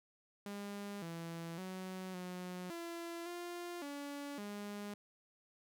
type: tone with pitch steps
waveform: sawtooth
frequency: 202.5 / 166.8 / 186.6 / 181 / 338.7 / 349.1 / 285.4 / 205.1 Hz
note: G#3 / E3 / F#3 / F#3 / E4 / F4 / D4 / G#3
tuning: -43 / +21 / +15 / -38 / +47 / -1 / -49 / -21 cents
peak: -39 dBFS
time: 0.46-4.94 s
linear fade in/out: 2 ms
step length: 560 ms
effects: none